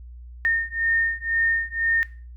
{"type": "beating tone pair", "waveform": "sine", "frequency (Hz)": [1827, 1829], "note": ["A#6", "A#6"], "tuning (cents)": [-35, -33], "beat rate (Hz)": 2, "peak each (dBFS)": -23, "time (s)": [0.45, 2.03], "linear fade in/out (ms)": 0, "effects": ["noise-tail reverb RT60 0.4 s tail -18 dB re dry", "added 60 Hz sine -38 dBFS peak until 2.36 s"]}